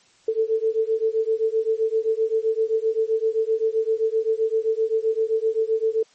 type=beating tone pair; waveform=sine; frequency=440 / 447.7 Hz; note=A4 / A4; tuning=0 / +30 cents; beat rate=7.7 Hz; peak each=-22 dBFS; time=0.28-6.03 s; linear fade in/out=5 ms; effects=white hiss -57 dBFS RMS until 6.14 s + MP3 32 kbps